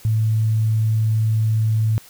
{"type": "tone", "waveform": "sine", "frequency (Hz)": 110, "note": "A2", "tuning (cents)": 0, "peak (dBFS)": -15, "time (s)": [0.05, 1.98], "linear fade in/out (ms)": 0, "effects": ["white hiss -46 dBFS RMS until 2.09 s"]}